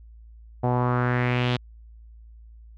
sawtooth tone with low-pass filter sweep, 123.47 Hz, B2, in tune, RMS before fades -23 dBFS, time 0.63-1.57 s, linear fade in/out 10 ms, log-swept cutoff 750 to 3600 Hz, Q 3.1, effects added 56 Hz sine -44 dBFS peak until 2.77 s

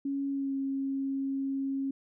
sine tone with pitch glide, 277.2 to 271.8 Hz, C#4 to C#4, 0 to -34 cents, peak -29 dBFS, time 0.05-1.91 s, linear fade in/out 5 ms, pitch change -34 cents, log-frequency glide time 0.3-0.55 s, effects none

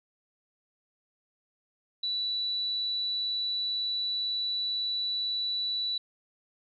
sine tone, 3951 Hz, B7, in tune, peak -28 dBFS, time 2.03-5.98 s, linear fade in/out 5 ms, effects none

